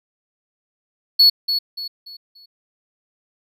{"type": "tone with echo", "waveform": "triangle", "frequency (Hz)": 4395, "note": "C#8", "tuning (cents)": -16, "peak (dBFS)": -7, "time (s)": [1.19, 1.3], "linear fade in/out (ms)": 10, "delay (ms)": 290, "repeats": 4, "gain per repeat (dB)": -9, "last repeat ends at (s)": 2.46, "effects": []}